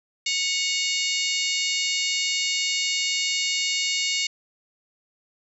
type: harmonic tone with a mistuned harmonic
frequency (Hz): 737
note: F#5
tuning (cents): -7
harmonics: 3 / 4 / 5 / 6 / 7 / 8 / 9 / 10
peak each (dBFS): -28 / -29 / -31 / -29 / -34 / -34 / -35 / -33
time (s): 0.26-4.27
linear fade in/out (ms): 5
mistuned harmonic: 4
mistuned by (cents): -51
effects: none